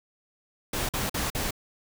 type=noise bursts; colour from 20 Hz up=pink; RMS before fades=-29 dBFS; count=4; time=0.73-1.508 s; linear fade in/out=5 ms; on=160 ms; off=46 ms; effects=none